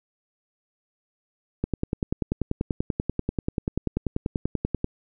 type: click train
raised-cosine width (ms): 3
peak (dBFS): -11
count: 34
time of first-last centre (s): 1.64-4.844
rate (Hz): 10.3
effects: none